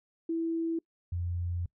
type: tone pair in turn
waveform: sine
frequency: 329.6 / 87.3 Hz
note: E4 / F2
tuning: 0 / 0 cents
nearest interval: octave + major seventh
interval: 2300 cents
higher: first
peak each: -28 / -30 dBFS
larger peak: first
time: 0.29-0.79 / 1.12-1.66 s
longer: second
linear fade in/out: 5 ms
effects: noise-tail reverb RT60 0.1 s tail -24 dB re dry